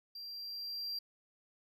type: tone with level ramp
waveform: triangle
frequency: 4734 Hz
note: D8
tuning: 13 cents sharp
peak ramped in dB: -43 to -35 dBFS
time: 0.15-0.99 s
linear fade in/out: 5 ms
effects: none